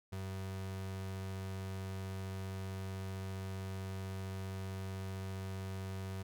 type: tone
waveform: 35% pulse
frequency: 95.5 Hz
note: G2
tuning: 45 cents flat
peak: -38 dBFS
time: 0.12-6.23 s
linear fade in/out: 10 ms
effects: none